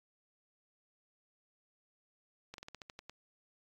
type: slowing click train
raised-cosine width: 0.2 ms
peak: -29 dBFS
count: 9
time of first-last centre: 2.54-3.096 s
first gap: 42 ms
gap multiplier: 1.14
effects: AAC 48 kbps